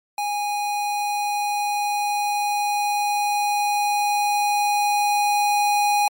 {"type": "tone with level ramp", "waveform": "square", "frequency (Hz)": 824, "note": "G#5", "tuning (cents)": -14, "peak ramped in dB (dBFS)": [-23, -17], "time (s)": [0.18, 6.08], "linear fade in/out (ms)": 2, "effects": ["MP3 64 kbps"]}